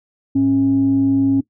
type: tone pair together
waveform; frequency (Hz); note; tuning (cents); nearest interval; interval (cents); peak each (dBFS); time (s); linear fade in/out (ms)
sine; 107.44 / 273.1; A2 / C#4; -41 / -26; octave + major third; 1615; -23 / -11; 0.35-1.41; 10
effects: noise-tail reverb RT60 0.1 s tail -18 dB re dry + tanh soft clip ceiling -7 dBFS